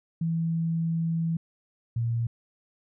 sine tone pair in turn, 164.81 / 116.54 Hz, E3 / A#2, 0 / 0 cents, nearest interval tritone, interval 600 cents, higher first, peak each -24 dBFS, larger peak neither, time 0.21-1.37 / 1.96-2.27 s, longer first, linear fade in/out 5 ms, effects none

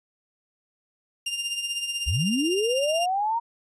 sawtooth tone with tremolo, 2799 Hz, F7, 3 cents sharp, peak -21 dBFS, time 1.26-3.06 s, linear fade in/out 5 ms, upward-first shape triangle, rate 16 Hz, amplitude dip 65%
sine linear sweep, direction up, 55 to 947 Hz, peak -22 dBFS, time 2.06-3.4 s, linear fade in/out 20 ms
effects resampled to 24000 Hz

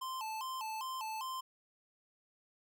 square tone with vibrato, 955 Hz, A#5, 42 cents sharp, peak -39 dBFS, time 0.01-1.41 s, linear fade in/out 10 ms, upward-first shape square, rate 2.5 Hz, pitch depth 150 cents each way, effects none

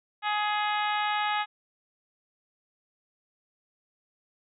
harmonic tone, 419.1 Hz, G#4, 16 cents sharp, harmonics 2 / 3 / 4 / 5 / 6 / 7 / 8 / 9, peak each -28 / -32 / -34 / -36 / -38 / -39 / -40 / -41 dBFS, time 0.22-1.46 s, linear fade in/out 50 ms, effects none

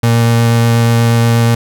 35% pulse tone with vibrato, 116.54 Hz, A#2, in tune, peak -6 dBFS, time 0.03-1.55 s, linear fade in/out 5 ms, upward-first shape triangle, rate 8.3 Hz, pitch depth 10 cents each way, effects none

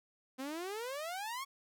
sawtooth exponential sweep, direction up, 253.6 to 1127 Hz, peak -35 dBFS, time 0.38-1.45 s, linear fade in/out 20 ms, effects none

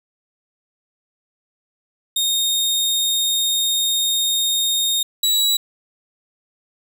sawtooth tone pair in turn, 3696 / 3901 Hz, A#7 / B7, -16 / -22 cents, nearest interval minor second, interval 94 cents, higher second, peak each -14 / -12 dBFS, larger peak second, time 2.16-5.03 / 5.23-5.57 s, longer first, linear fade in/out 5 ms, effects none

